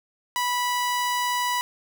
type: tone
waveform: sawtooth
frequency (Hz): 983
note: B5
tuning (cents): -8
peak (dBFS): -19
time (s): 0.36-1.61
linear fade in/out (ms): 0
effects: none